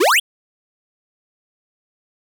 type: exponential sweep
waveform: square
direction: up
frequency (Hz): 303.5 to 3520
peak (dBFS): -12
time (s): 0-0.2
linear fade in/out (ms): 10
effects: none